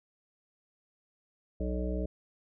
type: harmonic tone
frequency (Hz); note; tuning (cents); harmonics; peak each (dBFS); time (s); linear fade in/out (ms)
61.74; B1; 0; 1 / 3 / 5 / 7 / 9 / 10; -32 / -37 / -39 / -40 / -42 / -42; 1.6-2.06; 5
effects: none